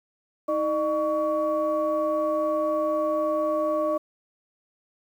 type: tone cluster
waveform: sine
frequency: 316.4 / 606 / 1126 Hz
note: D#4 / D#5 / C#6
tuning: +29 / -46 / +27 cents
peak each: -29 / -23 / -29 dBFS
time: 0.48-3.98 s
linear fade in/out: 10 ms
effects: tanh soft clip ceiling -13 dBFS + 9-bit